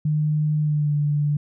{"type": "tone with pitch glide", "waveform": "sine", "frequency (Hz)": [151.9, 147.07], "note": ["D#3", "D3"], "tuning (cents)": [-41, 3], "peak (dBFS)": -18, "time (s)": [0.05, 1.37], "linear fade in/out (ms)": 5, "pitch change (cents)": -56, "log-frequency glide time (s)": [0.59, 0.94], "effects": []}